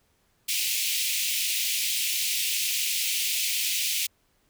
pink high-pass noise, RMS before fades -27 dBFS, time 0.48-4.07 s, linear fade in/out 10 ms, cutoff 2300 Hz, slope 48 dB/octave, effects pink hiss -68 dBFS RMS until 4.49 s

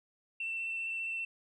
sine tone with vibrato, 2686 Hz, E7, 32 cents sharp, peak -33 dBFS, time 0.4-1.25 s, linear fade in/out 5 ms, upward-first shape square, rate 15 Hz, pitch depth 10 cents each way, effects tanh soft clip ceiling -29 dBFS

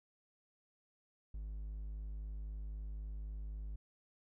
triangle tone, 51.91 Hz, G#1, in tune, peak -39 dBFS, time 1.34-3.76 s, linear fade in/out 5 ms, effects none

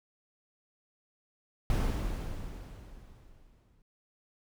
brown noise with exponential decay, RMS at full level -26 dBFS, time 1.7-3.82 s, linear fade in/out 1 ms, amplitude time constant 460 ms, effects none

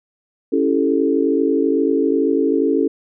sine chord, A dominant seventh, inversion first, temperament equal, 277.2 / 329.6 / 392 / 440 Hz, C#4 / E4 / G4 / A4, 0 / 0 / 0 / 0 cents, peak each -18 / -20 / -22 / -19 dBFS, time 0.52-2.88 s, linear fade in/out 10 ms, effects none

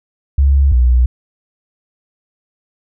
sine tone pair in turn, 69.1 / 61.56 Hz, C#2 / B1, -5 / -5 cents, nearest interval major second, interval 200 cents, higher first, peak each -7 dBFS, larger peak neither, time 0.38-0.72 / 0.72-1.06 s, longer neither, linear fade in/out 5 ms, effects none

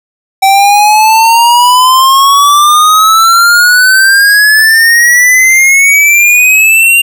square exponential sweep, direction up, 770 to 2794 Hz, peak -3 dBFS, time 0.42-7.02 s, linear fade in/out 10 ms, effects none

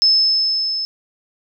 sine tone with level ramp, 5230 Hz, E8, 15 cents flat, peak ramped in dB -9 to -20 dBFS, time 0.02-0.85 s, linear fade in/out 0 ms, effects none

